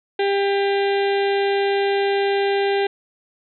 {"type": "harmonic tone", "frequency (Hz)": 397.9, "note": "G4", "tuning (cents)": 26, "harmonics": [1, 2, 4, 5, 6, 7, 8, 9, 10], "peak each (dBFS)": [-18, -24, -30, -32, -34, -35, -36, -37, -38], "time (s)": [0.19, 2.87], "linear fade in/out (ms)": 5, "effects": []}